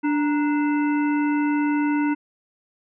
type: harmonic tone with a mistuned harmonic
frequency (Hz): 293.7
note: D4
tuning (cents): 0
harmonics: 1 / 3 / 5 / 7 / 9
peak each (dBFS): -19 / -29 / -33 / -36 / -38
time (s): 0.03-2.15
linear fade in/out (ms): 20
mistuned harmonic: 3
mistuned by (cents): +99
effects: none